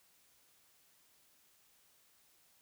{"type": "silence", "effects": ["white hiss -69 dBFS RMS until 2.61 s"]}